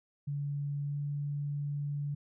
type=tone with pitch glide; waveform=sine; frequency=143.3 to 144.38 Hz; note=D3 to D3; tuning=-42 to -29 cents; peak=-32 dBFS; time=0.27-2.15 s; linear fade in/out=10 ms; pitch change=+13 cents; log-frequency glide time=0.83-0.98 s; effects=none